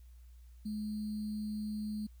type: tone with sample-and-hold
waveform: sine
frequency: 212.1 Hz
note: G#3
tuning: 37 cents sharp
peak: -35 dBFS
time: 0.65-2.07 s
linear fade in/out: 10 ms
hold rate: 4410 Hz
effects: added 60 Hz sine -52 dBFS peak until 2.2 s + white hiss -73 dBFS RMS until 2.2 s